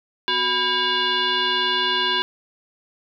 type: tone with frequency modulation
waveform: sine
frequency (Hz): 2229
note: C#7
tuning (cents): +9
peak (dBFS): -18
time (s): 0.28-2.22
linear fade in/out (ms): 0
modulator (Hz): 620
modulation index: 2.7
effects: none